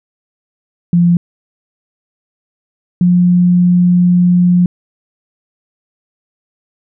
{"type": "tone pair in turn", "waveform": "sine", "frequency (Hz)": [173.1, 177.66], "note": ["F3", "F3"], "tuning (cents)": [-15, 30], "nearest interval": "unison", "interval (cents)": 45, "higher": "second", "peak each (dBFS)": -6, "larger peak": "neither", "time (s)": [[0.93, 1.17], [3.01, 4.66]], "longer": "second", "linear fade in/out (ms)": 2, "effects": []}